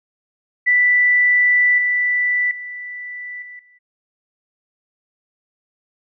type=tone with level steps; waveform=sine; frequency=1975.5 Hz; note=B6; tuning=in tune; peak=-11 / -15 / -28 / -34 / -49 dBFS; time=0.66-3.79 s; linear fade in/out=20 ms; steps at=1.78 / 2.51 / 3.42 / 3.59 s; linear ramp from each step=2 ms; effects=none